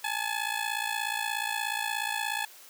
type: ring-modulated tone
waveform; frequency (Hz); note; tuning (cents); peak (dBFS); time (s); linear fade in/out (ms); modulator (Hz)
15% pulse; 855; A5; -50; -20; 0.04-2.45; 2; 28.4
effects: white hiss -51 dBFS RMS until 2.69 s + high-pass 400 Hz 12 dB/octave